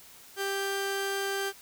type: tone pair together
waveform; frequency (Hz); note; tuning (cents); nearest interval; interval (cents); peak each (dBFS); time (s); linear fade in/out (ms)
sawtooth; 393.9 / 787.8; G4 / G5; +8 / +8; octave; 1200; -27; 0.36-1.53; 50
effects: white hiss -52 dBFS RMS until 1.61 s